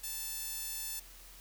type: tone with high-pass filter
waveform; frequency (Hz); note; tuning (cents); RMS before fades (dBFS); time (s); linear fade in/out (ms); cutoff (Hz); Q
sawtooth; 880; A5; 0; -40; 0.03-1; 10; 7300; 0.51
effects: added 42 Hz sine -55 dBFS peak until 1.4 s + white hiss -55 dBFS RMS until 1.4 s